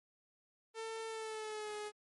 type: tone with pitch glide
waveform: sawtooth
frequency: 447.8 to 420.2 Hz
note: A4 to G#4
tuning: +30 to +20 cents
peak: -37 dBFS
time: 0.74-1.92 s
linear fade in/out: 50 ms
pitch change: -110 cents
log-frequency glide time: 1.07-1.75 s
effects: MP3 48 kbps